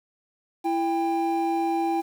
triangle tone pair together, 333.4 / 796 Hz, E4 / G5, +20 / +26 cents, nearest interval octave + minor third, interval 1506 cents, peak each -23 dBFS, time 0.64-2.02 s, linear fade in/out 20 ms, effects 8-bit

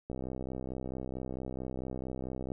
click train, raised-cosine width 2 ms, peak -25 dBFS, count 157, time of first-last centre 0.1-2.519 s, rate 64.5 Hz, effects none

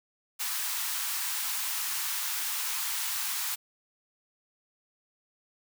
white high-pass noise, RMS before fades -32 dBFS, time 0.39-3.56 s, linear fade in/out 20 ms, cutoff 830 Hz, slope 48 dB/octave, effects none

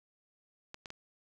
clicks, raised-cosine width 0.2 ms, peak -26 dBFS, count 3, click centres 0.744 / 0.858 / 0.904 s, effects none

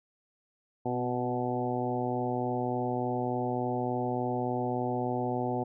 harmonic tone with a mistuned harmonic, 123.47 Hz, B2, in tune, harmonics 1 / 2 / 3 / 4 / 5 / 6 / 7, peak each -36 / -34 / -35 / -37 / -39 / -35 / -38 dBFS, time 0.85-5.64 s, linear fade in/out 10 ms, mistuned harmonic 2, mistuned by +23 cents, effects none

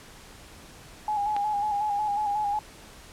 sine tone with vibrato, 830.6 Hz, G#5, in tune, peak -24 dBFS, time 1.08-2.59 s, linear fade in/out 2 ms, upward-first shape square, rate 5.5 Hz, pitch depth 38 cents each way
click, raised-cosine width 0.3 ms, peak -19 dBFS, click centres 1.365 s
effects pink hiss -48 dBFS RMS until 3.12 s + low-pass 11000 Hz 12 dB/octave

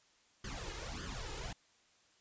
pink noise with flanger, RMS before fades -43 dBFS, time 0.44-1.53 s, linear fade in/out 5 ms, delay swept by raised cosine 0.62 to 2.42 ms, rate 1.7 Hz, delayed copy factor +0.85, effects white hiss -69 dBFS RMS until 2.2 s + resampled to 16000 Hz

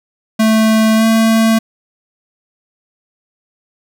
square tone with pitch glide, 220 to 223.8 Hz, A3 to A3, 0 to +30 cents, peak -9 dBFS, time 0.39-1.59 s, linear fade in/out 10 ms, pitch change +30 cents, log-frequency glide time 0.96-1.04 s, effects none

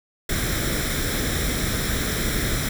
pink noise with comb filter, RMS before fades -24 dBFS, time 0.29-2.69 s, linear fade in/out 5 ms, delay 0.54 ms, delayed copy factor +0.65, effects none

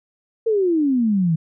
sine exponential sweep, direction down, 462.6 to 155.56 Hz, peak -15 dBFS, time 0.46-1.36 s, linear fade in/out 10 ms, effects none

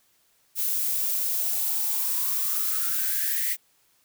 violet noise with high-pass filter sweep, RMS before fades -26 dBFS, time 0.55-3.57 s, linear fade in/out 50 ms, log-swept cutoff 430 to 2000 Hz, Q 9.3, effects white hiss -65 dBFS RMS until 4.04 s

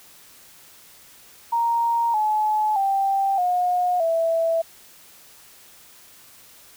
sine tone with pitch steps, 932.3 / 854.9 / 784 / 718.9 / 659.2 Hz, A#5 / G#5 / G5 / F5 / E5, 0 / +50 / 0 / +50 / 0 cents, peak -18 dBFS, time 1.52-4.62 s, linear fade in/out 10 ms, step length 620 ms, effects white hiss -49 dBFS RMS until 6.76 s

